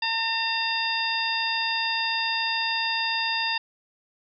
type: harmonic tone with a mistuned harmonic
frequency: 907 Hz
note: A#5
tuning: 48 cents flat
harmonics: 1 / 2 / 3 / 4 / 5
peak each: -30 / -30 / -30 / -30 / -30 dBFS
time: 0.02-3.58 s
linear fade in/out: 5 ms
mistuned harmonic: 5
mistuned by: +110 cents
effects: none